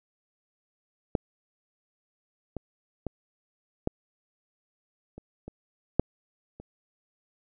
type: clicks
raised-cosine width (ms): 2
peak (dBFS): -10 / -20 / -18 / -12 / -29 / -26 / -6 / -29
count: 8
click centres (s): 1.152 / 2.567 / 3.067 / 3.874 / 5.18 / 5.48 / 5.996 / 6.6
effects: none